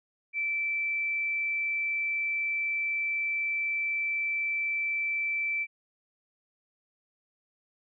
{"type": "tone", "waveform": "sine", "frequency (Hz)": 2328, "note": "D7", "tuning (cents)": -16, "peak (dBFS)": -27, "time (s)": [0.33, 5.67], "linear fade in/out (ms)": 50, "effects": []}